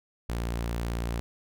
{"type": "tone", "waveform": "sawtooth", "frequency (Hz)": 58.1, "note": "A#1", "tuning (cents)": -5, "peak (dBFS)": -25, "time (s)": [0.29, 1.2], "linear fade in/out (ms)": 0, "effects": []}